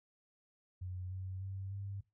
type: tone with pitch steps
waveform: sine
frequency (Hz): 91.4 / 93.86 / 96.39 / 98.98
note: F#2 / F#2 / G2 / G2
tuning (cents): -21 / +25 / -29 / +17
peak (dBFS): -40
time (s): 0.81-2.01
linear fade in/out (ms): 10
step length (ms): 300
effects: noise-tail reverb RT60 0.2 s tail -17 dB re dry